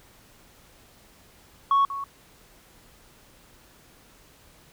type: tone with echo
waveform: sine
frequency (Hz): 1108.7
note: C#6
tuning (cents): 0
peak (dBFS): -15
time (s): 1.71-1.85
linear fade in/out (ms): 2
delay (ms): 190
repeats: 1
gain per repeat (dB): -14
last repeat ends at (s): 2.04
effects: tanh soft clip ceiling -15 dBFS + pink hiss -55 dBFS RMS until 4.72 s